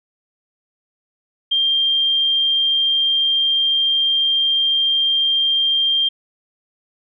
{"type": "tone", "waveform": "sine", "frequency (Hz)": 3187, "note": "G7", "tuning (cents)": 28, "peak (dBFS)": -14, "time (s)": [1.51, 6.09], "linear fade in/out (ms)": 10, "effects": []}